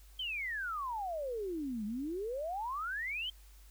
sine exponential two-way sweep, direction down then up, 3182 to 202.4 to 3182 Hz, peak -35 dBFS, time 0.19-3.3 s, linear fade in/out 5 ms, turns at 1.85 s, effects added 50 Hz sine -54 dBFS peak until 3.7 s + white hiss -64 dBFS RMS until 3.7 s

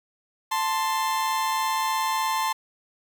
40% pulse tone pair together, 883.3 / 1046.5 Hz, A5 / C6, +6 / 0 cents, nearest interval minor third, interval 294 cents, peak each -25 dBFS, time 0.51-2.53 s, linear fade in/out 10 ms, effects 10-bit

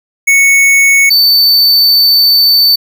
square tone pair in turn, 2214 / 4537 Hz, C#7 / C#8, -3 / +39 cents, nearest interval octave, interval 1242 cents, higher second, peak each -5 dBFS, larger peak neither, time 0.27-1.1 / 1.1-2.76 s, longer second, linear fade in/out 10 ms, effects none

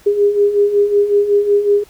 sine beating tone pair, 404.1 / 409.5 Hz, G#4 / G#4, -47 / -24 cents, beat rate 5.4 Hz, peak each -17 / -11 dBFS, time 0.06-1.84 s, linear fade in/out 10 ms, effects pink hiss -47 dBFS RMS until 1.89 s

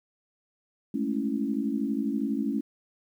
sine chord, A major seventh, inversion third, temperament equal, 207.7 / 220 / 277.2 / 329.6 Hz, G#3 / A3 / C#4 / E4, 0 / 0 / 0 / 0 cents, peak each -34 / -30 / -29 / -35 dBFS, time 0.94-2.61 s, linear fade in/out 5 ms, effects 10-bit

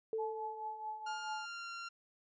sine tone with exponential decay, 443.2 Hz, A4, 13 cents sharp, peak -33 dBFS, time 0.13-1.28 s, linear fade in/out 1 ms, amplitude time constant 250 ms
sine tone with tremolo, 861 Hz, A5, 38 cents flat, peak -37 dBFS, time 0.18-1.46 s, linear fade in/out 20 ms, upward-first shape triangle, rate 4.6 Hz, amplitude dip 70%
sawtooth tone with pitch glide, 1408 to 1379.8 Hz, F6 to F6, +14 to -21 cents, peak -39 dBFS, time 1.06-1.89 s, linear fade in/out 10 ms, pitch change -35 cents, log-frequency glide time 1.21-1.71 s
effects resampled to 16000 Hz

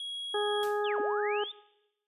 triangle tone, 3313 Hz, G#7, 5 cents flat, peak -34 dBFS, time 0-0.64 s, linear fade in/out 2 ms
harmonic tone, 415.3 Hz, G#4, in tune, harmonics 1 / 2 / 3 / 4, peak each -29 / -34 / -39 / -39 dBFS, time 0.34-1.44 s, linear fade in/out 5 ms
white noise with exponential decay, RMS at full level -44 dBFS, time 0.63-0.93 s, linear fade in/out 0 ms, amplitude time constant 64 ms
sine linear two-way sweep, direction down then up, 3664 to 246.9 to 3664 Hz, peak -37 dBFS, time 0.84-1.52 s, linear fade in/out 10 ms, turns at 1 s
effects noise-tail reverb RT60 0.9 s tail -19 dB re dry + resampled to 32000 Hz

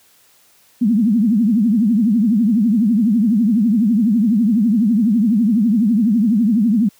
sine tone with vibrato, 220 Hz, A3, in tune, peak -11 dBFS, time 0.81-6.89 s, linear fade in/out 10 ms, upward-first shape triangle, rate 12 Hz, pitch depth 250 cents each way, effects white hiss -53 dBFS RMS until 6.99 s + high-pass 80 Hz 12 dB/octave

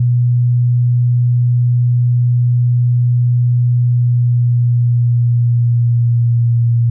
sine tone with pitch glide, 121.9 to 117.75 Hz, B2 to A#2, -22 to +18 cents, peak -9 dBFS, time 0-6.9 s, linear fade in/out 5 ms, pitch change -60 cents, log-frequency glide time 3.81-6.67 s, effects none

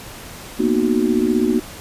sine chord, B major seventh, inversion third, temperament just, 231.5 / 246.9 / 308.7 / 370.4 Hz, A#3 / B3 / D#4 / F#4, -12 / 0 / -14 / +2 cents, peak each -20 dBFS, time 0.59-1.6 s, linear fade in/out 10 ms, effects pink hiss -36 dBFS RMS until 1.8 s + resampled to 32000 Hz

